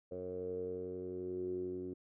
10% pulse tone with low-pass filter sweep, 91.3 Hz, F#2, 23 cents flat, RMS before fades -41 dBFS, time 0.11-1.94 s, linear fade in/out 10 ms, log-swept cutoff 510 to 330 Hz, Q 9.3, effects none

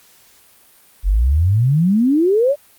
sine exponential sweep, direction up, 43.2 to 600 Hz, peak -11 dBFS, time 1.03-2.56 s, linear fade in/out 50 ms, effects white hiss -50 dBFS RMS until 2.78 s + Opus 48 kbps

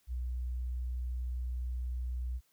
sine tone, 61.74 Hz, B1, in tune, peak -33 dBFS, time 0.07-2.41 s, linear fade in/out 50 ms, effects white hiss -72 dBFS RMS until 2.52 s

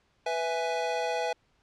square chord, E major, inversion second, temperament equal with one note detuned, 495.3 / 659.3 / 830.6 Hz, B4 / E5 / G#5, +5 / 0 / 0 cents, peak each -33 dBFS, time 0.26-1.33 s, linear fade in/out 5 ms, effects pink hiss -69 dBFS RMS until 1.62 s + low-pass 5000 Hz 12 dB/octave

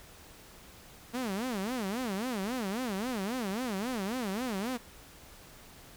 sawtooth tone with vibrato, 221.8 Hz, A3, 14 cents sharp, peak -28 dBFS, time 1.13-4.78 s, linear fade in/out 20 ms, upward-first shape sine, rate 3.7 Hz, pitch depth 280 cents each way, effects pink hiss -53 dBFS RMS until 5.96 s

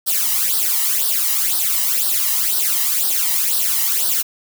blue noise with flanger, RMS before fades -18 dBFS, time 0.06-4.23 s, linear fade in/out 20 ms, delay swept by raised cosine 0.21 to 1.03 ms, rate 2 Hz, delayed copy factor +0.8, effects none

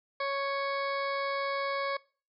harmonic tone, 554.4 Hz, C#5, in tune, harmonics 1 / 2 / 3 / 4 / 6 / 7 / 8 / 9, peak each -33 / -33 / -40 / -38 / -49 / -49 / -45 / -51 dBFS, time 0.2-1.97 s, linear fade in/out 5 ms, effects noise-tail reverb RT60 0.4 s tail -23 dB re dry

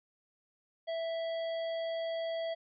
harmonic tone, 659.3 Hz, E5, in tune, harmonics 1 / 3 / 5 / 7, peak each -33 / -48 / -47 / -55 dBFS, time 0.87-2.55 s, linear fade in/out 20 ms, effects none

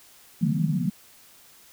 pink band-pass noise, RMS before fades -24 dBFS, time 0.41-0.9 s, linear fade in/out 10 ms, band 140 to 240 Hz, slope 96 dB/octave, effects white hiss -53 dBFS RMS until 1.72 s

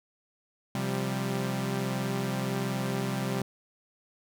sawtooth chord, C suspended fourth, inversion none, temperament equal with one note detuned, 131.49 / 174.61 / 196 Hz, C3 / F3 / G3, +9 / 0 / 0 cents, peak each -28 / -33 / -28 dBFS, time 0.75-3.42 s, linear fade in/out 2 ms, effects none

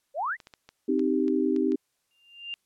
sine exponential sweep, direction up, 520 to 2106 Hz, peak -26 dBFS, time 0.14-0.37 s, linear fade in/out 50 ms
clicks, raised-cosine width 0.2 ms, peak -29 dBFS, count 8, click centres 0.402 / 0.471 / 0.538 / 0.69 / 0.994 / 1.281 / 1.563 / 1.72 s
sine chord, C minor, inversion none, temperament equal, 261.6 / 311.1 / 392 Hz, C4 / Eb4 / G4, 0 / 0 / 0 cents, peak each -26 / -26 / -27 dBFS, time 0.88-1.76 s, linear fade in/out 10 ms
sine tone with exponential growth, 2794 Hz, F7, in tune, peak -30 dBFS, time 2.11-2.54 s, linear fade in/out 0 ms, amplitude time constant 93 ms
effects white hiss -75 dBFS RMS until 2.65 s + low-pass 12000 Hz 12 dB/octave

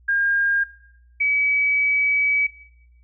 sine tone pair in turn, 1613 / 2281 Hz, G6 / C#7, +49 / +49 cents, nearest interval tritone, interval 600 cents, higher second, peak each -17 dBFS, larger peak neither, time 0.08-0.64 / 1.2-2.47 s, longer second, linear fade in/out 10 ms, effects noise-tail reverb RT60 0.8 s tail -17 dB re dry + added 60 Hz sine -50 dBFS peak until 3.03 s

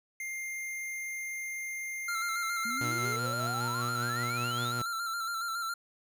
square tone, 2108 Hz, C7, 12 cents sharp, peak -36 dBFS, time 0.2-3.16 s, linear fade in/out 2 ms
square tone with vibrato, 1363 Hz, F6, 43 cents flat, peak -33 dBFS, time 2.08-5.74 s, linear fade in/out 5 ms, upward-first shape square, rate 7.2 Hz, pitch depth 37 cents each way
sine exponential sweep, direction up, 220 to 3951 Hz, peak -39 dBFS, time 2.65-4.72 s, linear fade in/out 5 ms
sawtooth tone with tremolo, 120.5 Hz, B2, 42 cents flat, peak -29 dBFS, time 2.81-4.82 s, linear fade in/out 0 ms, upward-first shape triangle, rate 5.1 Hz, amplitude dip 35%
effects none

